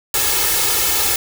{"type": "noise with comb filter", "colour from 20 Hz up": "white", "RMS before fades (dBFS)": -17, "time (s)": [0.14, 1.16], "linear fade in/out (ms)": 2, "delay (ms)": 2.3, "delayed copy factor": 1, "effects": []}